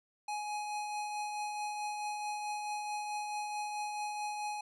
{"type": "tone with tremolo", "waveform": "square", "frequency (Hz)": 837, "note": "G#5", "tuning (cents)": 13, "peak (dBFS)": -35, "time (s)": [0.28, 4.61], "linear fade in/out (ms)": 5, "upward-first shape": "triangle", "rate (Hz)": 4.6, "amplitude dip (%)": 35, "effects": ["resampled to 24000 Hz"]}